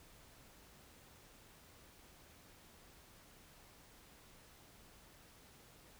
silence, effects pink hiss -62 dBFS RMS until 5.99 s

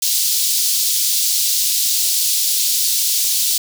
pink high-pass noise, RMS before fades -17 dBFS, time 0.02-3.58 s, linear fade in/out 5 ms, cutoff 4000 Hz, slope 24 dB/octave, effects none

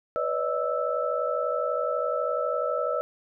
sine tone cluster, 495.6 / 572 / 624 / 1317 Hz, B4 / D5 / D#5 / E6, +6 / -46 / +5 / -2 cents, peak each -30 dBFS, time 0.16-3.01 s, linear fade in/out 0 ms, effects none

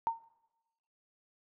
sine tone with exponential decay, 914 Hz, A#5, 34 cents flat, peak -24 dBFS, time 0.07-0.24 s, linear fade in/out 0 ms, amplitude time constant 35 ms, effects noise-tail reverb RT60 1.0 s tail -22 dB re dry

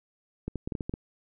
clicks, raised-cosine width 3 ms, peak -19 dBFS, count 8, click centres 0.48 / 0.557 / 0.675 / 0.722 / 0.752 / 0.808 / 0.895 / 0.939 s, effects none

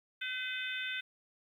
harmonic tone, 509 Hz, C5, 48 cents flat, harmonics 3 / 4 / 5 / 6 / 7, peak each -39 / -43 / -41 / -46 / -42 dBFS, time 0.21-1.01 s, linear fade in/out 10 ms, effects 11-bit

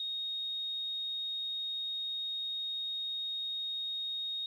sine tone, 3729 Hz, A#7, in tune, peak -34 dBFS, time 0-4.46 s, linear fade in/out 2 ms, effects 11-bit

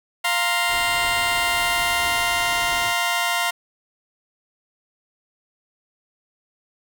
15% pulse chord, F suspended fourth, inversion none, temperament just, 698.5 / 931.3 / 1047.7 Hz, F5 / Bb5 / C6, 0 / -2 / +2 cents, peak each -17 / -19 / -19 dBFS, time 0.24-3.51 s, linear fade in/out 10 ms
pink band-stop noise, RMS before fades -36 dBFS, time 0.67-2.94 s, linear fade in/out 50 ms, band 160 to 230 Hz, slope 96 dB/octave
effects none

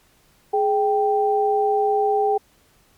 sine tone pair together, 419 / 784 Hz, G#4 / G5, +15 / 0 cents, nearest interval major seventh, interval 1085 cents, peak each -19 dBFS, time 0.53-2.38 s, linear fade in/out 10 ms, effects pink hiss -58 dBFS RMS until 2.97 s + MP3 96 kbps

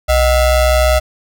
square ring-modulated tone, 341.9 Hz, F4, 37 cents flat, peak -7 dBFS, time 0.08-1 s, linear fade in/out 20 ms, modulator 279 Hz, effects none

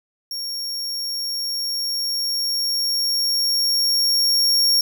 40% pulse tone with level ramp, 5540 Hz, F8, 15 cents flat, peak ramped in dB -25 to -13 dBFS, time 0.31-4.81 s, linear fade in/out 2 ms, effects none

